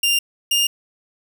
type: tone pair in turn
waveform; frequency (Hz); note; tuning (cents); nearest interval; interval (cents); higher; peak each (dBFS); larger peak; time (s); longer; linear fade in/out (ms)
sawtooth; 2794 / 2818; F7 / F7; 0 / +15; unison; 15; second; -12 / -12; neither; 0.03-0.19 / 0.51-0.67; neither; 5
effects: none